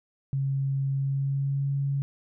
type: tone with pitch glide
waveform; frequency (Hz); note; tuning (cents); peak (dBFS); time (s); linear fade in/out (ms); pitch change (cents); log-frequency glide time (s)
sine; 136.6 to 139.15; C#3 to C#3; -25 to +7; -24; 0.33-2.02; 0; +32; 0.93-1.69
effects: none